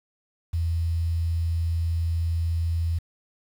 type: tone with quantisation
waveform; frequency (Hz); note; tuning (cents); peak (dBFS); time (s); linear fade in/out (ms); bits
sine; 83.4; E2; +21; -22; 0.53-2.99; 10; 8
effects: none